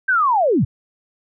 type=linear sweep; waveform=sine; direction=down; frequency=1596 to 83.8 Hz; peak=-13 dBFS; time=0.08-0.65 s; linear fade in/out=10 ms; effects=none